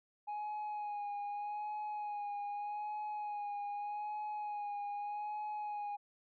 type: tone with vibrato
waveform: sine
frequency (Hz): 830.6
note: G#5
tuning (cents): 0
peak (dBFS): -35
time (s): 0.27-5.97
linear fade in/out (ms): 20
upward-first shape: sine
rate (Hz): 0.82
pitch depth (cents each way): 28
effects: tanh soft clip ceiling -37 dBFS